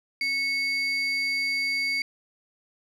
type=tone pair together; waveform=sine; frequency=2202 / 4670 Hz; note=C#7 / D8; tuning=-12 / -11 cents; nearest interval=octave + minor second; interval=1301 cents; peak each=-23 / -28 dBFS; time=0.21-2.02 s; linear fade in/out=2 ms; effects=tanh soft clip ceiling -21 dBFS